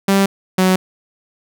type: tone pair in turn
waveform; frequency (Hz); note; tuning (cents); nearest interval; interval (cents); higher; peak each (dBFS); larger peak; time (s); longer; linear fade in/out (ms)
sawtooth; 196 / 186.18; G3 / F#3; 0 / +11; minor second; 89; first; -7; neither; 0.08-0.26 / 0.58-0.76; neither; 5
effects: none